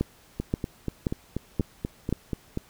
two click trains, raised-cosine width 3 ms, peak -11 / -15 dBFS, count 5 / 10, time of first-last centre 0.01-2.126 / 0.4-2.574 s, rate 1.89 / 4.14 Hz, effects pink hiss -56 dBFS RMS until 2.69 s

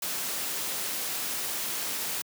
white noise, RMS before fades -32 dBFS, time 0.02-2.22 s, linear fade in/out 5 ms, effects high-pass 150 Hz 12 dB/octave

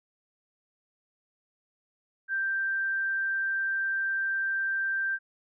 sine tone, 1572 Hz, G6, 4 cents sharp, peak -26 dBFS, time 2.28-5.19 s, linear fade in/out 50 ms, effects none

